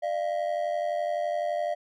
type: ring-modulated tone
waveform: triangle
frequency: 645 Hz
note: E5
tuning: 38 cents flat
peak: -21 dBFS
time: 0.02-1.75 s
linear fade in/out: 20 ms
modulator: 45.9 Hz
effects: none